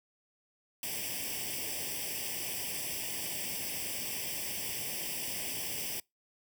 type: noise with comb filter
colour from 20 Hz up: white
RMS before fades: -37 dBFS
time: 0.83-6 s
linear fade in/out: 2 ms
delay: 0.37 ms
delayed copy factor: +1
effects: noise-tail reverb RT60 0.2 s tail -26 dB re dry + high-pass 80 Hz 12 dB/octave